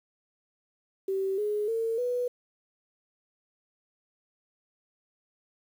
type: tone with pitch steps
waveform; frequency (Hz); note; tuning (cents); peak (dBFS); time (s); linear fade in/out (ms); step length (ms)
sine; 385.9 / 418.4 / 453.6 / 491.9; G4 / G#4 / A#4 / B4; -27 / +13 / -47 / -7; -26; 1.08-2.28; 5; 300
effects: 9-bit